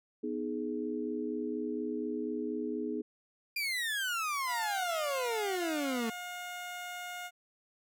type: chord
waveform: sine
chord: G# minor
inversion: first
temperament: equal with one note detuned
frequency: 246.9 / 311.1 / 419.4 Hz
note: B3 / D#4 / G#4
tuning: 0 / 0 / +17 cents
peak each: -37 dBFS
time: 0.23-3.02 s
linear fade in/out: 10 ms
type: exponential sweep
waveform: 30% pulse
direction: down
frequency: 2422 to 220 Hz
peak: -29 dBFS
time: 3.56-6.1 s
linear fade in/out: 5 ms
type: tone with pitch glide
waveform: 15% pulse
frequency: 707 to 714.4 Hz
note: F5 to F5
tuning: +21 to +39 cents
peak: -33 dBFS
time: 4.46-7.31 s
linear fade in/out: 50 ms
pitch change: +18 cents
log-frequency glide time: 5.35-5.47 s
effects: none